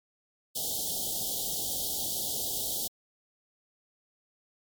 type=band-stop noise; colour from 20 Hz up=white; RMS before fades=-32 dBFS; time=0.55-2.88 s; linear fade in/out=10 ms; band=830 to 3100 Hz; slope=96 dB/octave; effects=MP3 96 kbps